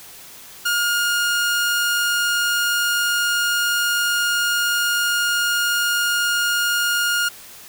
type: tone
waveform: sawtooth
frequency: 1421 Hz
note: F6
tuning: 30 cents sharp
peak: -14 dBFS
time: 0.65-7.29 s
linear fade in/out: 10 ms
effects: white hiss -41 dBFS RMS until 7.68 s